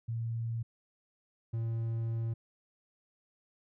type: tone pair in turn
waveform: sine / triangle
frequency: 115.1 / 114.24 Hz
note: A#2 / A#2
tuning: -22 / -35 cents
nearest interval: unison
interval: 13 cents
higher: first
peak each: -32 / -29 dBFS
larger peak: second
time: 0.08-0.63 / 1.53-2.34 s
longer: second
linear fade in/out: 10 ms
effects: none